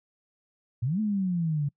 sine exponential two-way sweep, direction up then down, 110 to 220 to 140.3 Hz, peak -24 dBFS, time 0.82-1.69 s, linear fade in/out 10 ms, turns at 1 s, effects noise-tail reverb RT60 0.1 s tail -26 dB re dry

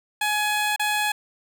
15% pulse tone with dropouts, 841 Hz, G#5, 22 cents sharp, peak -15 dBFS, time 0.21-1.12 s, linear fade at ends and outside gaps 5 ms, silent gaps 0.762-0.795 s, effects none

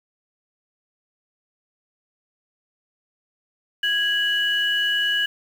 sine tone pair together, 1655 / 2942 Hz, G#6 / F#7, -6 / -11 cents, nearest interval minor seventh, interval 995 cents, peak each -21 dBFS, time 3.83-5.26 s, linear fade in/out 5 ms, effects tanh soft clip ceiling -11 dBFS + 7-bit

